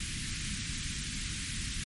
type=band-stop noise; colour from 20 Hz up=pink; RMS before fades=-36 dBFS; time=0-1.84 s; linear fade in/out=5 ms; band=230 to 1800 Hz; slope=24 dB/octave; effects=MP3 48 kbps